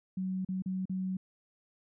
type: tone with dropouts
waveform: sine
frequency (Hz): 187.3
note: F#3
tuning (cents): +21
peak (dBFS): -31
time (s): 0.17-1.17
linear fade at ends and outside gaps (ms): 5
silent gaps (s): 0.449-0.487 / 0.622-0.659 / 0.855-0.895
effects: none